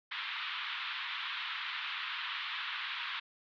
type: band-pass noise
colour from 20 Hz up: white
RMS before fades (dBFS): -39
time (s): 0.11-3.2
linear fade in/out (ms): 10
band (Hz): 1000 to 3700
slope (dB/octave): 48
effects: none